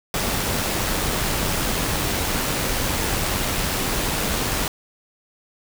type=noise with amplitude modulation; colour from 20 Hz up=pink; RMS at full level=-22 dBFS; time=0.14-4.68 s; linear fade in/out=2 ms; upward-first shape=sine; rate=94.8 Hz; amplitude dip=25%; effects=none